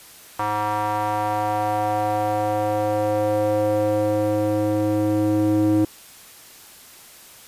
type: tone with band-pass filter sweep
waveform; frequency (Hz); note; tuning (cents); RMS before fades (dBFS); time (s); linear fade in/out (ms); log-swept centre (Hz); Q
square; 105.4; G#2; +26; -21; 0.39-5.85; 5; 1000 to 340; 3.1
effects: white hiss -45 dBFS RMS until 7.47 s + resampled to 32000 Hz